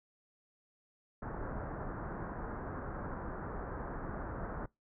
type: low-pass noise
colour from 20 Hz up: pink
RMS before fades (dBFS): -41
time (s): 1.22-4.66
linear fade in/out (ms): 5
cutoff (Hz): 1600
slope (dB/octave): 48
effects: noise-tail reverb RT60 0.2 s tail -24 dB re dry